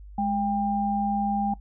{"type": "tone pair together", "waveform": "sine", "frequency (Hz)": [208.1, 797], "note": ["G#3", "G5"], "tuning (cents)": [4, 28], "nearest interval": "octave + major seventh", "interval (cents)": 2324, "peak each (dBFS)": [-26, -25], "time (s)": [0.18, 1.54], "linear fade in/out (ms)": 5, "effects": ["noise-tail reverb RT60 0.1 s tail -18 dB re dry", "added 50 Hz sine -41 dBFS peak until 1.6 s"]}